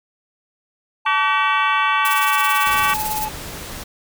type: tone with pitch glide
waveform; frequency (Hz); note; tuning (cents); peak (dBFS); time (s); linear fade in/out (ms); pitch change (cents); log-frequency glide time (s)
triangle; 875 to 859; A5 to A5; -10 to -42; -21; 1.05-3.29; 10; -32; 1.99-2.59
type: harmonic tone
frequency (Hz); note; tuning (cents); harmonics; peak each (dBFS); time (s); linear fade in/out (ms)
381.3; G4; -48; 3 / 4 / 5 / 6 / 7 / 8 / 9; -18 / -23 / -26 / -26 / -25 / -32 / -31; 1.06-2.94; 5
type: noise with tremolo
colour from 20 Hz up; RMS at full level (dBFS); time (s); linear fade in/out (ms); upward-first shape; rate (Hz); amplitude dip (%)
blue; -24; 2.05-3.25; 0; sine; 18; 65
type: noise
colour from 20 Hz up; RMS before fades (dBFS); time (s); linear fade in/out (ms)
pink; -32; 2.66-3.84; 10
effects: none